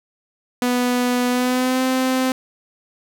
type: tone with pitch glide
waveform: sawtooth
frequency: 246.9 to 258.9 Hz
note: B3 to C4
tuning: 0 to -18 cents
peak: -13 dBFS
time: 0.62-2.32 s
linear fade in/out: 2 ms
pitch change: +82 cents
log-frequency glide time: 1.29-1.82 s
effects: none